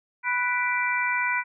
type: harmonic tone with a mistuned harmonic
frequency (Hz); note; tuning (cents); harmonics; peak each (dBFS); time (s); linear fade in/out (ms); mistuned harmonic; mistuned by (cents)
493.9; B4; 0; 2 / 3 / 4 / 5; -28 / -28 / -28 / -28; 0.23-1.44; 50; 5; -88
effects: none